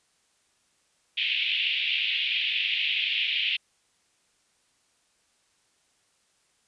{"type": "band-pass noise", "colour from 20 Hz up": "pink", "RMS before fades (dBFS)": -27, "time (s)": [1.17, 3.57], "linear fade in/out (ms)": 10, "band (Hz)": [2400, 3400], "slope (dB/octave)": 48, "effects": ["white hiss -68 dBFS RMS until 6.67 s", "resampled to 22050 Hz"]}